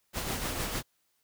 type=noise with tremolo; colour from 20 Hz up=pink; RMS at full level=-32 dBFS; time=0.13-0.83 s; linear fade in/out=50 ms; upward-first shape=sine; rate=6.6 Hz; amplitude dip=40%; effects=white hiss -74 dBFS RMS until 1.23 s